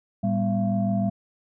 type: tone cluster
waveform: sine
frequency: 112.6 / 198.5 / 245.3 / 678 Hz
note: A2 / G3 / B3 / E5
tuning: +40 / +22 / -12 / +49 cents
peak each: -28 / -22 / -31 / -29 dBFS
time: 0.23-1.1 s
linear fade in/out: 10 ms
effects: tanh soft clip ceiling -12 dBFS